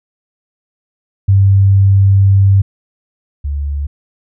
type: tone pair in turn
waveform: sine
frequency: 98 / 71.49 Hz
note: G2 / D2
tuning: 0 / -46 cents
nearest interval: perfect fourth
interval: 546 cents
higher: first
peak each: -5 / -15 dBFS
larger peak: first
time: 1.28-2.62 / 3.44-3.87 s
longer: first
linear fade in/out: 10 ms
effects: none